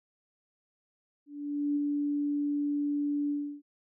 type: tone with ADSR envelope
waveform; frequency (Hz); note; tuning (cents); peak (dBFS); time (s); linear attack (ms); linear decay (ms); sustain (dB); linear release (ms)
sine; 290; D4; -22; -25; 1.26-3.62; 500; 23; -2; 320
effects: none